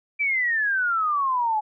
sine exponential sweep, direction down, 2349 to 836 Hz, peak -20 dBFS, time 0.19-1.61 s, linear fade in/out 20 ms, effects none

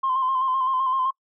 sine tone with vibrato, 1046.5 Hz, C6, in tune, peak -19 dBFS, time 0.03-1.11 s, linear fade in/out 10 ms, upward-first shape square, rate 7.8 Hz, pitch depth 34 cents each way, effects noise-tail reverb RT60 0.1 s tail -26 dB re dry + tanh soft clip ceiling -15 dBFS

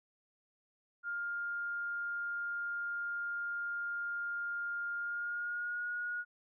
sine tone with pitch glide, 1407 to 1443.2 Hz, F6 to F#6, +12 to -44 cents, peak -35 dBFS, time 1.03-6.25 s, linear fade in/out 50 ms, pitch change +44 cents, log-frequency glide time 4.97-5.86 s, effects none

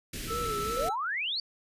pink band-stop noise, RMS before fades -37 dBFS, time 0.13-0.89 s, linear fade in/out 5 ms, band 440 to 1800 Hz, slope 24 dB/octave
triangle tone, 1318.5 Hz, E6, in tune, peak -30 dBFS, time 0.27-0.96 s, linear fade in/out 50 ms
triangle tone with vibrato, 443.6 Hz, A4, 14 cents sharp, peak -33 dBFS, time 0.3-0.9 s, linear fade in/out 5 ms, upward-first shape sine, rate 2.6 Hz, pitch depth 150 cents each way
sine exponential sweep, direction up, 489.9 to 4699 Hz, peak -29 dBFS, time 0.77-1.4 s, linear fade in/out 2 ms
effects resampled to 32000 Hz

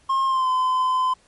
triangle tone with pitch glide, 1070 to 1023.5 Hz, C6 to C6, +38 to -38 cents, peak -16 dBFS, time 0.09-1.14 s, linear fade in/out 10 ms, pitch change -76 cents, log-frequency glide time 0.26-0.49 s, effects pink hiss -58 dBFS RMS until 1.27 s + MP3 48 kbps

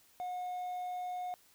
triangle tone with hard clipping, 724 Hz, F#5, 38 cents flat, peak -37 dBFS, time 0.2-1.34 s, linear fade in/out 0 ms, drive 5 dB, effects white hiss -65 dBFS RMS until 1.54 s

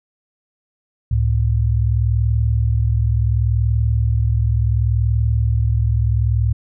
sine tone pair together, 69.3 / 110 Hz, C#2 / A2, 0 / 0 cents, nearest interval minor sixth, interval 800 cents, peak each -17 / -16 dBFS, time 1.11-6.53 s, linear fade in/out 5 ms, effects none

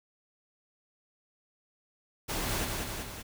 pink noise with echo, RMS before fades -33 dBFS, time 2.28-2.66 s, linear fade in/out 20 ms, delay 190 ms, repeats 3, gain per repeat -3 dB, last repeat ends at 3.23 s, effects none

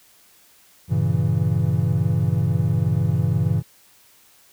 triangle chord, G diminished seventh, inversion none, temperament equal, 98 / 116.54 / 138.59 / 164.81 Hz, G2 / Bb2 / Db3 / Fb3, 0 / 0 / 0 / 0 cents, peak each -21 dBFS, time 0.88-3.63 s, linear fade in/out 50 ms, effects white hiss -54 dBFS RMS until 4.52 s

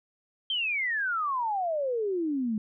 sine exponential sweep, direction down, 3200 to 207.7 Hz, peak -26 dBFS, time 0.5-2.58 s, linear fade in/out 2 ms, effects none

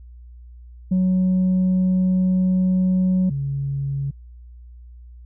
sine tone pair in turn, 185 / 138.75 Hz, F#3 / C#3, 0 / +2 cents, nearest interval perfect fourth, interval 498 cents, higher first, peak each -13 / -21 dBFS, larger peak first, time 0.91-3.3 / 3.3-4.11 s, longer first, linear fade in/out 10 ms, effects tanh soft clip ceiling -14 dBFS + added 60 Hz sine -39 dBFS peak until 5.25 s

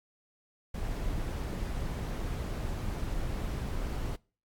brown noise, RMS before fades -34 dBFS, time 0.74-4.16 s, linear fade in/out 5 ms, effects noise-tail reverb RT60 0.4 s tail -25 dB re dry + AAC 64 kbps

